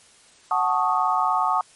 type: chord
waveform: sine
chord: D# half-diminished seventh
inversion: first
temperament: equal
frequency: 740 / 880 / 1108.7 / 1244.5 Hz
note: F#5 / A5 / C#6 / D#6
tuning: 0 / 0 / 0 / 0 cents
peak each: -24 dBFS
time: 0.51-1.61 s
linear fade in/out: 2 ms
effects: white hiss -53 dBFS RMS until 1.75 s + MP3 48 kbps